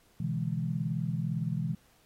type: chord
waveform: sine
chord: E dominant seventh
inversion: second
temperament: equal with one note detuned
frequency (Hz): 125.63 / 146.83 / 164.81 / 207.7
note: B2 / D3 / E3 / G#3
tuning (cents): +30 / 0 / 0 / 0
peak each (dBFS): -34 / -37 / -32 / -38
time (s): 0.2-1.75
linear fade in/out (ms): 5
effects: pink hiss -65 dBFS RMS until 2.05 s + AAC 48 kbps